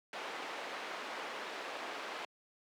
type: band-pass noise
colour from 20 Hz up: pink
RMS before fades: -43 dBFS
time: 0.13-2.25 s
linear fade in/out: 2 ms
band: 490 to 3000 Hz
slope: 12 dB/octave
effects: high-pass 200 Hz 12 dB/octave